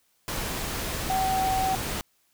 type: tone in noise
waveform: sine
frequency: 761 Hz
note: F#5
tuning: 48 cents sharp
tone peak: -23 dBFS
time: 1.1-1.75 s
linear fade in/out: 0 ms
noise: pink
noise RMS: -31 dBFS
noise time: 0.28-2.01 s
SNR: +5 dB
effects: white hiss -68 dBFS RMS until 2.33 s